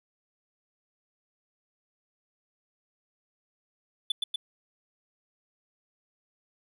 triangle tone with echo, 3478 Hz, A7, 21 cents flat, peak -22 dBFS, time 4.1-4.12 s, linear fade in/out 5 ms, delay 120 ms, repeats 2, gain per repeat -2 dB, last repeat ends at 4.36 s, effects none

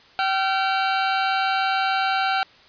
sawtooth tone pair together, 770 / 1373.1 Hz, G5 / F6, -31 / -30 cents, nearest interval minor seventh, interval 1001 cents, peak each -17 / -21 dBFS, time 0.19-2.43 s, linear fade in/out 0 ms, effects white hiss -51 dBFS RMS until 2.68 s + resampled to 11025 Hz

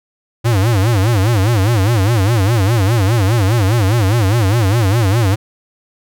square tone with vibrato, 106.4 Hz, G#2, 42 cents sharp, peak -11 dBFS, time 0.44-5.36 s, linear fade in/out 20 ms, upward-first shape sine, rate 4.9 Hz, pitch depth 230 cents each way, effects none

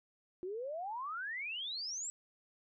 sine exponential sweep, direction up, 350 to 7902 Hz, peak -38 dBFS, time 0.43-2.1 s, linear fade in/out 0 ms, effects none

